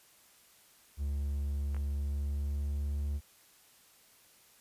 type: tone with pitch glide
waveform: triangle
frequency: 71 to 72.07 Hz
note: C#2 to D2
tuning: +42 to -32 cents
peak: -29 dBFS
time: 0.97-3.21 s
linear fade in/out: 50 ms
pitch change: +26 cents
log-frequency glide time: 1.91-3.08 s
type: clicks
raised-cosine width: 0.5 ms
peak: -34 dBFS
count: 2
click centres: 1.746 / 1.766 s
effects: white hiss -62 dBFS RMS until 4.6 s + resampled to 32000 Hz